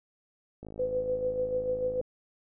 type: click train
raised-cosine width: 2 ms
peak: -30 dBFS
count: 75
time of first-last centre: 0.63-2.013 s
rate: 53.5 Hz
type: tone with tremolo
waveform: sine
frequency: 505 Hz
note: B4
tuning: 39 cents sharp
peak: -25 dBFS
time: 0.79-2.01 s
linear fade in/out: 5 ms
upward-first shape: sine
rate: 6.8 Hz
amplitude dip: 55%
effects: none